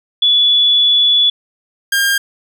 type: tone pair in turn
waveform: sine / sawtooth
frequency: 3428 / 1608 Hz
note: A7 / G6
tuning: -46 / +44 cents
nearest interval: octave + minor second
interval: 1310 cents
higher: first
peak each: -8 dBFS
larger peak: neither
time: 0.22-1.3 / 1.92-2.18 s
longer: first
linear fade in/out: 5 ms
effects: none